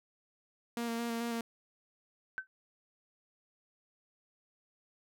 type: tone with vibrato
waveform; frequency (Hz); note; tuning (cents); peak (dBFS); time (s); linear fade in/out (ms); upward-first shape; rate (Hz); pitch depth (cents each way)
sawtooth; 233.1; A#3; 0; -30; 0.77-1.41; 2; square; 4.6; 16
type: tone with exponential decay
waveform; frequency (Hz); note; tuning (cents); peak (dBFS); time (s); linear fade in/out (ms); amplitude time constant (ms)
sine; 1533; G6; -39; -30; 2.38-2.47; 0; 18
effects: none